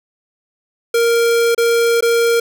square tone with dropouts, 466.2 Hz, A#4, in tune, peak -12 dBFS, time 0.94-2.4 s, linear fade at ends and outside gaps 5 ms, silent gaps 1.548-1.578 / 2.008-2.024 s, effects none

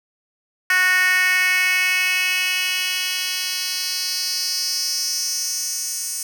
10% pulse tone with high-pass filter sweep, 367.7 Hz, F#4, 11 cents flat, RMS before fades -21 dBFS, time 0.7-6.23 s, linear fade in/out 2 ms, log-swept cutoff 1700 to 7400 Hz, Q 3.3, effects 7-bit

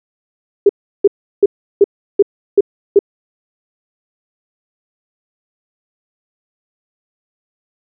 sine tone bursts, 402.5 Hz, G4, 46 cents sharp, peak -3 dBFS, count 7, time 0.66-2.991 s, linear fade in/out 5 ms, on 33 ms, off 350 ms, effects none

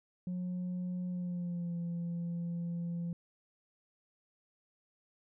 sine tone with pitch glide, 180 to 171.18 Hz, F#3 to F3, -47 to -34 cents, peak -32 dBFS, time 0.27-3.13 s, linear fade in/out 2 ms, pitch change -87 cents, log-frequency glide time 1.09-1.76 s, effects tanh soft clip ceiling -33 dBFS

